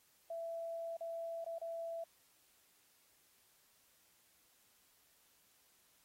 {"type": "tone with dropouts", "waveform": "sine", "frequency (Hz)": 666, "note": "E5", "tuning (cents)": 18, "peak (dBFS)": -40, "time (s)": [0.3, 2.04], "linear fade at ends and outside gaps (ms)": 5, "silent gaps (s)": [[0.969, 1.007], [1.445, 1.462], [1.585, 1.614]], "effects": ["white hiss -71 dBFS RMS until 6.04 s", "AAC 48 kbps"]}